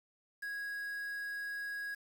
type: tone with quantisation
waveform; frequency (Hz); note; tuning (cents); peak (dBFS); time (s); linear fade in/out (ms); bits
triangle; 1654; G#6; -8; -36; 0.42-1.95; 10; 9
effects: none